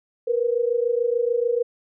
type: tone pair together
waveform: sine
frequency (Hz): 467.1 / 493.9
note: A#4 / B4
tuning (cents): +3 / 0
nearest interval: minor second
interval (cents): 97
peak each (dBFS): -21 / -23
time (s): 0.27-1.63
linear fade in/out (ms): 10
effects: none